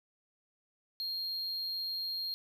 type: tone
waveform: triangle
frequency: 4229 Hz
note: C8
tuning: 18 cents sharp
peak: -33 dBFS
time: 1-2.34 s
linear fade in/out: 0 ms
effects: none